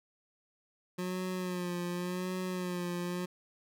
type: tone with vibrato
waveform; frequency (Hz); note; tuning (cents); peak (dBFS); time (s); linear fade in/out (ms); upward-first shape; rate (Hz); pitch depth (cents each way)
25% pulse; 180; F#3; -47; -30; 0.98-3.26; 10; sine; 0.89; 44
effects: none

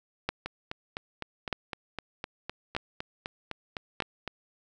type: two click trains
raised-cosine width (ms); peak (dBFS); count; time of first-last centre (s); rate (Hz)
0.3; -18 / -12; 16 / 4; 0.46-4.277 / 0.29-4.003; 3.93 / 0.808
effects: none

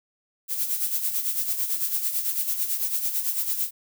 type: noise with tremolo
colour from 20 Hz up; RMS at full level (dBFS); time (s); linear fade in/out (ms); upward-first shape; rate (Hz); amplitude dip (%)
violet; -24; 0.48-3.71; 50; sine; 9; 60
effects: none

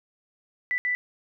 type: tone bursts at uneven times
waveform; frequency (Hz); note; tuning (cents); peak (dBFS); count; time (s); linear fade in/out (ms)
sine; 1982; B6; +6; -23; 2; 0.71-0.78 / 0.85-0.95; 0
effects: none

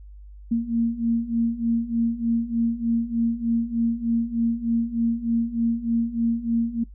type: beating tone pair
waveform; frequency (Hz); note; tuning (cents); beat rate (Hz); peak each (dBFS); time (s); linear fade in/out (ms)
sine; 229.4 / 232.7; A#3 / A#3; -28 / -3; 3.3; -25 / -22; 0.51-6.84; 10
effects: noise-tail reverb RT60 0.1 s tail -19 dB re dry + added 50 Hz sine -40 dBFS peak until 6.94 s

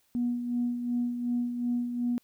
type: tone with tremolo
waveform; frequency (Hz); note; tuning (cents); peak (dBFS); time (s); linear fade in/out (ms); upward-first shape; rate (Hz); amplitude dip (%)
sine; 242; B3; -35; -24; 0.15-2.18; 0; sine; 2.7; 55
effects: tanh soft clip ceiling -20 dBFS + white hiss -69 dBFS RMS until 2.23 s

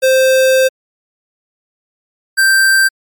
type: tone pair in turn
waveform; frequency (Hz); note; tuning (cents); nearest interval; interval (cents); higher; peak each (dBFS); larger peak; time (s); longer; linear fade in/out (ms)
square; 523.3 / 1568.1; C5 / G6; 0 / 0; octave + perfect fifth; 1900; second; -8; neither; 0.02-0.69 / 2.37-2.89; first; 20
effects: MP3 96 kbps

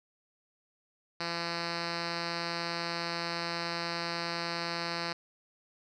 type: tone with low-pass filter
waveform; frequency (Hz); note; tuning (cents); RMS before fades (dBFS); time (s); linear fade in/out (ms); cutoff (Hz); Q
5% pulse; 169.8; F3; -48; -35; 1.2-5.13; 5; 4300; 4.1
effects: none

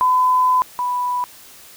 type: tone pair in turn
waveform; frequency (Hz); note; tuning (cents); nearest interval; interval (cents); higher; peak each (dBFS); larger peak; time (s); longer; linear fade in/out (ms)
sine; 1010 / 988.1; B5 / B5; +39 / +1; unison; 38; first; -12 / -18; first; 0.01-0.62 / 0.79-1.24; first; 0
effects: white hiss -43 dBFS RMS until 1.76 s

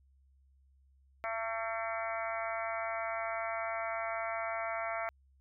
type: harmonic tone with a mistuned harmonic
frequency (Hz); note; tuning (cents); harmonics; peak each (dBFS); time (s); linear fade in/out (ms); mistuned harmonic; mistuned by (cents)
225.3; A3; +41; 3 / 4 / 5 / 6 / 7 / 8 / 9 / 10; -37 / -44 / -44 / -41 / -48 / -47 / -44 / -44; 1.24-5.09; 0; 9; +16
effects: added 67 Hz sine -63 dBFS peak until 5.4 s

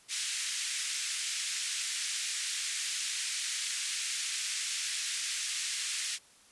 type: band-pass noise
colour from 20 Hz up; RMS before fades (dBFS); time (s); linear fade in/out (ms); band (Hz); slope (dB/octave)
white; -35; 0.08-6.19; 50; 1800 to 8900; 24
effects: white hiss -60 dBFS RMS until 6.51 s + resampled to 24000 Hz

